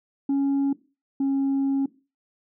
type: tone pair in turn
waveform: sine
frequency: 277.2 / 273.4 Hz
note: C#4 / C#4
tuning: 0 / -24 cents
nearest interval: unison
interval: 24 cents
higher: first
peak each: -17 / -18 dBFS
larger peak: first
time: 0.29-0.73 / 1.2-1.86 s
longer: second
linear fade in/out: 5 ms
effects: noise-tail reverb RT60 0.3 s tail -18 dB re dry + tanh soft clip ceiling -19 dBFS